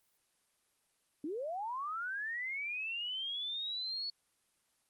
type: linear sweep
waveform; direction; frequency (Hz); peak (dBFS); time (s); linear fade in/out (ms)
sine; up; 277.2 to 4435; -36; 1.24-4.1; 2
effects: white hiss -75 dBFS RMS until 4.89 s + Opus 24 kbps